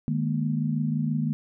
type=tone cluster; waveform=sine; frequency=153 / 210 / 236 Hz; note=D#3 / G#3 / A#3; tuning=-29 / +19 / +22 cents; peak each=-26 / -30 / -28 dBFS; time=0.08-1.33 s; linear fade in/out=0 ms; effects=none